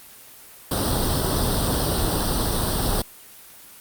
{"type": "noise with comb filter", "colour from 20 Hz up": "pink", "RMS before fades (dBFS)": -22, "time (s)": [0.71, 3.02], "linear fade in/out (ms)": 5, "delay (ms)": 0.22, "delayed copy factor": 0.85, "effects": ["white hiss -45 dBFS RMS until 3.8 s", "Opus 32 kbps"]}